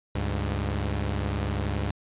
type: tone pair together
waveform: sawtooth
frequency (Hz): 71.5 / 101.19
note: D2 / G#2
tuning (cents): -46 / -45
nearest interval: tritone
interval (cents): 601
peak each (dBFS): -25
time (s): 0.15-1.91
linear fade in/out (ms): 5
effects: resampled to 8000 Hz